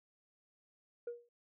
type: tone with exponential decay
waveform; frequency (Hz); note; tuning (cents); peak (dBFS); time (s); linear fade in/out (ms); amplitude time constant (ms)
sine; 476.5; A#4; +38; -34; 1.07-1.29; 5; 46
effects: tanh soft clip ceiling -36 dBFS